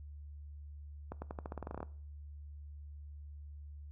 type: accelerating click train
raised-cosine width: 1 ms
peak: -27 dBFS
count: 14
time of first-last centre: 1.12-1.829 s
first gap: 100 ms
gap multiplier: 0.89
effects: noise-tail reverb RT60 0.5 s tail -19 dB re dry + added 73 Hz sine -46 dBFS peak until 3.91 s